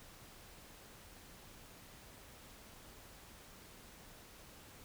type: silence
effects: pink hiss -57 dBFS RMS until 4.84 s